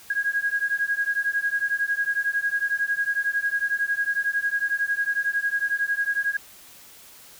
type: beating tone pair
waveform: sine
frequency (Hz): 1637 / 1648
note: G#6 / G#6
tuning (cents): -25 / -14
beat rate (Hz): 11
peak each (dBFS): -25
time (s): 0.1-6.37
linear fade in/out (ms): 5
effects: white hiss -48 dBFS RMS until 7.39 s